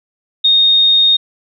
sine tone, 3700 Hz, A#7, 14 cents flat, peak -7 dBFS, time 0.44-1.17 s, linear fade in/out 10 ms, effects none

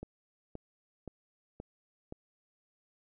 click train, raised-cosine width 2 ms, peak -28 dBFS, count 5, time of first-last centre 0.03-2.124 s, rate 1.91 Hz, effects none

